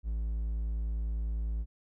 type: tone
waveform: triangle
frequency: 55 Hz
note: A1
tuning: in tune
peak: -28 dBFS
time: 0.03-1.66 s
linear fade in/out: 50 ms
effects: none